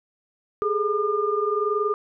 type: tone cluster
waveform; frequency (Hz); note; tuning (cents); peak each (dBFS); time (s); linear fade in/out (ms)
sine; 408.7 / 429.6 / 1206; G#4 / A4 / D6; -28 / -41 / +46; -25; 0.62-1.94; 0
effects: none